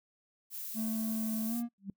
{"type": "noise", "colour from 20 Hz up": "violet", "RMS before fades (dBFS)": -41, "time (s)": [0.5, 1.63], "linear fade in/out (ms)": 50}
{"type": "tone with pitch glide", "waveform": "triangle", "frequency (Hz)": [220.5, 236.3], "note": ["A3", "A#3"], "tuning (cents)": [4, 24], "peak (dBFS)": -30, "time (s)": [0.74, 1.69], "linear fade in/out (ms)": 50, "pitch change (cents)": 120, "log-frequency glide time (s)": [1.46, 1.56]}
{"type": "tone with exponential growth", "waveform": "sine", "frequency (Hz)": 196, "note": "G3", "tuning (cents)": 0, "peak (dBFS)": -33, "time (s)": [1.78, 1.9], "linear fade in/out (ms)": 2, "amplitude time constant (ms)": 24}
{"effects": ["noise-tail reverb RT60 0.1 s tail -25 dB re dry"]}